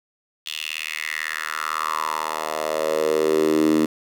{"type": "tone with high-pass filter sweep", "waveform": "10% pulse", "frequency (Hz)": 78, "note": "D#2", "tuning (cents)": 5, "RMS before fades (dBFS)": -23, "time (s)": [0.46, 3.86], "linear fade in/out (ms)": 5, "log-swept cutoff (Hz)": [3200, 270], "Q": 4.5, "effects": []}